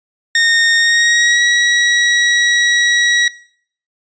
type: tone with pitch glide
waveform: sawtooth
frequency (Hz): 1842 to 1918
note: A#6 to A#6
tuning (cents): -21 to +49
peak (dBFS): -6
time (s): 0.35-3.28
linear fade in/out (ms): 2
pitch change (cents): +70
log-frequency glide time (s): 0.77-1.42
effects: noise-tail reverb RT60 0.6 s tail -22 dB re dry + resampled to 16000 Hz